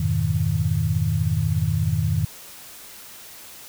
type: chord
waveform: sine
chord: F half-diminished seventh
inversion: none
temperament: equal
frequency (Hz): 87.31 / 103.83 / 123.47 / 155.56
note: F2 / Ab2 / Cb3 / Eb3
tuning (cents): 0 / 0 / 0 / 0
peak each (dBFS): -25 / -24 / -27 / -23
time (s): 0-2.25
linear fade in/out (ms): 5
effects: white hiss -42 dBFS RMS until 3.68 s